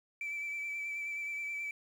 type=tone with vibrato; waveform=sine; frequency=2320 Hz; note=D7; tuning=22 cents flat; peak=-34 dBFS; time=0.21-1.71 s; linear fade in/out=2 ms; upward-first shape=sine; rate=9.4 Hz; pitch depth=23 cents each way; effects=tanh soft clip ceiling -33 dBFS + 10-bit